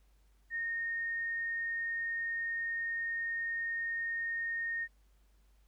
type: tone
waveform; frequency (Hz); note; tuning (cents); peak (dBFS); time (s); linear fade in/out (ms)
sine; 1845; A#6; -18; -33; 0.5-4.88; 50
effects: added 50 Hz sine -63 dBFS peak until 5.67 s + pink hiss -75 dBFS RMS until 5.67 s